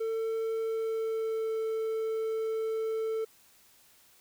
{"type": "tone with pitch glide", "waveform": "triangle", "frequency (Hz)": [448, 443.4], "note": ["A4", "A4"], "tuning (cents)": [31, 13], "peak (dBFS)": -27, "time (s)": [0, 3.25], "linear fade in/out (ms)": 10, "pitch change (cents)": -18, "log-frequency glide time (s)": [0.59, 1.58], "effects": ["white hiss -61 dBFS RMS until 4.2 s"]}